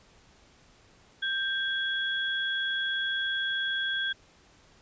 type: tone pair together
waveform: sine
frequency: 1580 / 3341 Hz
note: G6 / G#7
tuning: +13 / +10 cents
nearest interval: octave + minor second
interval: 1297 cents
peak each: -29 / -31 dBFS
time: 1.22-4.13 s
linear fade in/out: 10 ms
effects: pink hiss -59 dBFS RMS until 4.81 s + resampled to 16000 Hz